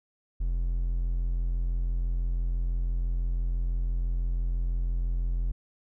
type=tone; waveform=triangle; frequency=43 Hz; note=F1; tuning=26 cents flat; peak=-23 dBFS; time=0.4-5.52 s; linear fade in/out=10 ms; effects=none